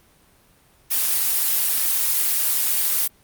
blue noise, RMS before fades -20 dBFS, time 0.9-3.08 s, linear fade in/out 20 ms, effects pink hiss -56 dBFS RMS until 3.23 s + Opus 32 kbps

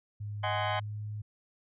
sine tone with pitch glide, 103.83 to 105.58 Hz, G#2 to G#2, 0 to +29 cents, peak -35 dBFS, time 0.2-1.22 s, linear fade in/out 10 ms, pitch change +29 cents, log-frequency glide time 0.53-1.02 s
sawtooth chord, Ab dominant seventh, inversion second, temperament just, 623 / 747.5 / 830.6 / 1038.3 Hz, Eb5 / Gb5 / Ab5 / C6, +2 / +17 / 0 / -14 cents, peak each -31 dBFS, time 0.43-0.8 s, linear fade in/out 10 ms
effects resampled to 8000 Hz

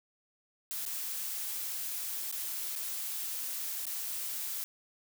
blue noise with dropouts, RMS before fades -37 dBFS, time 0.71-4.64 s, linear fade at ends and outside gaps 0 ms, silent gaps 0.853-0.862 / 2.314-2.325 / 2.754-2.76 / 3.854-3.867 s, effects none

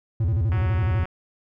triangle tone with vibrato, 96.1 Hz, G2, 34 cents flat, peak -17 dBFS, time 0.2-1.04 s, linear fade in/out 5 ms, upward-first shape square, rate 12 Hz, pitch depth 270 cents each way
click train, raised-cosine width 0.5 ms, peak -21 dBFS, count 100, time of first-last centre 0.52-1.055 s, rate 185 Hz
effects none

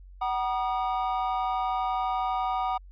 triangle tone cluster, 752 / 956 / 1224 Hz, F#5 / A#5 / D#6, +28 / +43 / -29 cents, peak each -26 / -30 / -30 dBFS, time 0.21-2.78 s, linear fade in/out 10 ms, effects added 46 Hz sine -45 dBFS peak until 2.91 s + resampled to 11025 Hz

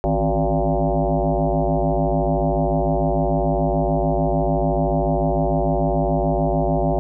sine tone with frequency modulation, 261.6 Hz, C4, in tune, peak -16 dBFS, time 0.04-6.99 s, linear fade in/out 0 ms, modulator 106 Hz, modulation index 4.8, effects none

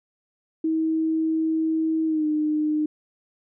sine tone with pitch glide, 319.7 to 304.6 Hz, D#4 to D#4, +47 to -37 cents, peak -20 dBFS, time 0.64-2.86 s, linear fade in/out 5 ms, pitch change -84 cents, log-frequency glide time 2.06-2.26 s, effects none

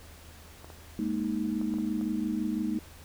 clicks, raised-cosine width 1 ms, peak -31 dBFS, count 6, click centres 0.645 / 0.702 / 1.614 / 1.739 / 1.785 / 2.012 s
sine chord, Ab suspended second, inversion none, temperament just, 207.7 / 233.6 / 311.5 Hz, Ab3 / Bb3 / Eb4, 0 / +4 / +2 cents, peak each -32 dBFS, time 0.99-2.79 s, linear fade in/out 2 ms
effects added 79 Hz sine -51 dBFS peak until 3.04 s + pink hiss -52 dBFS RMS until 3.04 s

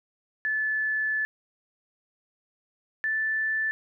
sine tone pair in turn, 1736 / 1757.2 Hz, A6 / A6, -24 / -3 cents, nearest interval unison, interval 21 cents, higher second, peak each -24 dBFS, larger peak neither, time 0.45-1.25 / 3.04-3.71 s, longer first, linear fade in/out 0 ms, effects none

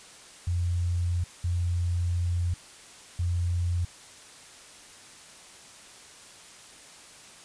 sine tone bursts at uneven times, 87.5 Hz, F2, 4 cents sharp, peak -24 dBFS, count 3, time 0.47-1.24 / 1.44-2.54 / 3.19-3.85 s, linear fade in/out 5 ms, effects white hiss -49 dBFS RMS until 7.44 s + resampled to 22050 Hz

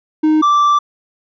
triangle tone pair in turn, 310 / 1170.4 Hz, D#4 / D6, -6 / -6 cents, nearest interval octave + major seventh, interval 2300 cents, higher second, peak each -7 / -7 dBFS, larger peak neither, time 0.23-0.42 / 0.42-0.79 s, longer second, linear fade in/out 10 ms, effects resampled to 16000 Hz

